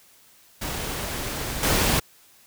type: noise with level steps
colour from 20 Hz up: pink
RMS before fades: -30 / -21 dBFS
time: 0.61-2 s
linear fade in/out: 10 ms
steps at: 1.63 s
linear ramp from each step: 2 ms
effects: white hiss -55 dBFS RMS until 2.46 s